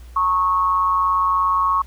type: tone with amplitude modulation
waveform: sine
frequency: 1100 Hz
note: C#6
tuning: 14 cents flat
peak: -12 dBFS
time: 0.16-1.82 s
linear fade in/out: 5 ms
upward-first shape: sine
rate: 183 Hz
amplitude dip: 65%
effects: added 60 Hz sine -37 dBFS peak until 1.86 s + pink hiss -52 dBFS RMS until 1.86 s